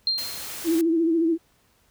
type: tone with exponential decay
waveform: sine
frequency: 4186 Hz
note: C8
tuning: in tune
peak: -18 dBFS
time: 0.07-0.63 s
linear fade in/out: 1 ms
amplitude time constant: 120 ms
type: noise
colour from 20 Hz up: white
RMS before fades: -35 dBFS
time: 0.18-0.81 s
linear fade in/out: 0 ms
type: tone with vibrato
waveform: sine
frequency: 329.6 Hz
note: E4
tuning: in tune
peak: -18 dBFS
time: 0.64-1.38 s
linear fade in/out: 50 ms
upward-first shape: sine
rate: 14 Hz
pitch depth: 58 cents each way
effects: pink hiss -63 dBFS RMS until 1.9 s